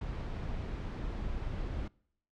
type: noise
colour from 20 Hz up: brown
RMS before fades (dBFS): -37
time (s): 0.01-1.88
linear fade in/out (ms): 5
effects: noise-tail reverb RT60 0.7 s tail -26 dB re dry + low-pass 4000 Hz 12 dB/octave